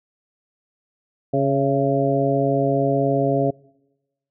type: harmonic tone with a mistuned harmonic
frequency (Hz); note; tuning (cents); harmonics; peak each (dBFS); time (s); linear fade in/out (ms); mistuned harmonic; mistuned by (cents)
138.59; C#3; 0; 1 / 2 / 3 / 4 / 5; -23 / -23 / -23 / -23 / -23; 1.33-3.51; 10; 5; -38
effects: noise-tail reverb RT60 1.0 s tail -25 dB re dry